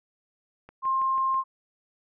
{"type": "click train", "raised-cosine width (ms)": 0.5, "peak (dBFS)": -31, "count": 5, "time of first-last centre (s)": [0.69, 1.344], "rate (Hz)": 6.12}
{"type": "tone", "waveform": "sine", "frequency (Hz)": 1060, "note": "C6", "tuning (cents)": 22, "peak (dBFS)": -22, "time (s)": [0.82, 1.44], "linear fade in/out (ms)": 50}
{"effects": []}